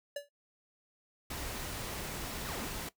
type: tone with exponential decay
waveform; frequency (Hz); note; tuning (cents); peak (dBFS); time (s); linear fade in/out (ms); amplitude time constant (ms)
square; 574; D5; -40; -33; 0.16-0.29; 5; 27
type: noise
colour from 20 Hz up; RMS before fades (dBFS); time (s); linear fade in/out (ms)
pink; -40; 1.3-2.89; 5
type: exponential two-way sweep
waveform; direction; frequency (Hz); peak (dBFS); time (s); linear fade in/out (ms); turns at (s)
sawtooth; down then up; 2245 to 207.7 to 792; -37; 2.44-2.71; 50; 2.63
effects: noise-tail reverb RT60 0.1 s tail -17 dB re dry

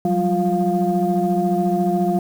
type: tone cluster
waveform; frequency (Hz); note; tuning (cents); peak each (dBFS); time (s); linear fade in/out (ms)
sine; 179.7 / 193.9 / 351.2 / 701; F3 / G3 / F4 / F5; +50 / -19 / +10 / +6; -21; 0.05-2.19; 2
effects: tanh soft clip ceiling -8 dBFS + 7-bit

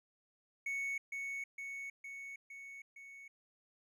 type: tone with echo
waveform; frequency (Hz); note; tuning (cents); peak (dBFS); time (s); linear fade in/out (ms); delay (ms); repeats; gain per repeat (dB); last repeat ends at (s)
triangle; 2217; C#7; 0; -34; 0.66-0.98; 5; 460; 5; -3; 3.28
effects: none

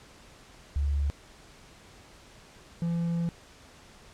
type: tone pair in turn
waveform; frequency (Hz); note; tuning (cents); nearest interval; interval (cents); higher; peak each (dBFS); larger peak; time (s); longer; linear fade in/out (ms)
sine / triangle; 71.2 / 169.34; C#2 / E3; +47 / +47; octave + minor third; 1500; second; -24; neither; 0.76-1.1 / 2.82-3.29; second; 0
effects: pink hiss -53 dBFS RMS until 4.13 s + low-pass 8000 Hz 12 dB/octave

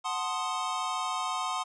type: chord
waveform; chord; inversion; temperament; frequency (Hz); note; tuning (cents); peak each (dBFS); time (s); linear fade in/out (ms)
square; F# diminished seventh; none; equal; 740 / 880 / 1046.5 / 1244.5; F#5 / A5 / C6 / Eb6; 0 / 0 / 0 / 0; -37 / -39 / -34 / -36; 0.04-1.64; 20
effects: resampled to 22050 Hz

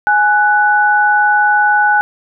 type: tone pair together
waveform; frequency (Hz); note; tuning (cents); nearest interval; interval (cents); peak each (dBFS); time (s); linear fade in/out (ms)
sine; 834 / 1486; G#5 / F#6; +7 / +7; minor seventh; 1000; -11; 0.07-2.01; 0
effects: none

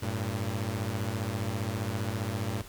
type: beating tone pair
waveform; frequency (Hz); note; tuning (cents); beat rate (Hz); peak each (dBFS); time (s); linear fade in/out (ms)
sawtooth; 98 / 113; G2 / A2; 0 / +47; 15; -29 / -29; 0.02-2.62; 10
effects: pink hiss -49 dBFS RMS until 2.68 s

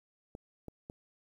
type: clicks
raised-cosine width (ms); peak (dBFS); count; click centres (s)
2; -30; 3; 0.351 / 0.683 / 0.899
effects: 10-bit

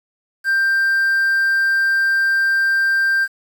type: tone with quantisation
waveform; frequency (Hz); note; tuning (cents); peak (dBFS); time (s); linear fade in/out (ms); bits
triangle; 1575; G6; +8; -12; 0.44-3.28; 50; 7
effects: none

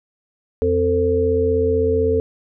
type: harmonic tone with a mistuned harmonic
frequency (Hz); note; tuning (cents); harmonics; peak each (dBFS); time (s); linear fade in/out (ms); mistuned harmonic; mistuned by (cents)
86.8; F2; -10; 1 / 3 / 5 / 6; -22 / -25 / -16 / -27; 0.62-2.2; 0; 5; +43
effects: none

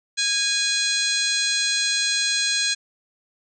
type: harmonic tone with a mistuned harmonic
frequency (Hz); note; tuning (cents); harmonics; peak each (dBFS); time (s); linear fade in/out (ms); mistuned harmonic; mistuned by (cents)
823; G#5; -16; 2 / 3 / 4 / 5 / 6 / 7 / 8 / 9 / 10; -28 / -29 / -28 / -24 / -34 / -36 / -26 / -34 / -35; 0.17-2.75; 20; 4; +34
effects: none

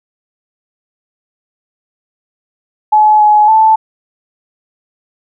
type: tone with pitch steps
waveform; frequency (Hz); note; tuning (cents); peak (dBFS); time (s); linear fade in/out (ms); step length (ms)
sine; 853 / 844 / 878; G#5 / G#5 / A5; +46 / +28 / -4; -4; 2.92-3.76; 10; 280
effects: none

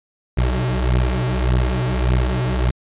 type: beating tone pair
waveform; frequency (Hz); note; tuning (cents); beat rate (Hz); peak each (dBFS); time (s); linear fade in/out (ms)
25% pulse; 61.74 / 63.44; B1 / B1; 0 / +47; 1.7; -15 / -16; 0.37-2.71; 10
effects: resampled to 8000 Hz

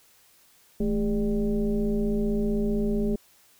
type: tone with frequency modulation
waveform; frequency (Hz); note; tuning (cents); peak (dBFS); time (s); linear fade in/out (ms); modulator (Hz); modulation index
sine; 215.8; A3; -33; -22; 0.8-3.16; 5; 188; 1.1
effects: white hiss -59 dBFS RMS until 3.59 s

